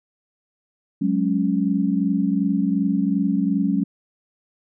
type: chord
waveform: sine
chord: F# suspended second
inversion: none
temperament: equal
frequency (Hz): 185 / 207.7 / 277.2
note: F#3 / G#3 / C#4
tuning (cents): 0 / 0 / 0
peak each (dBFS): -22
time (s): 1.01-3.84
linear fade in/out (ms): 10
effects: none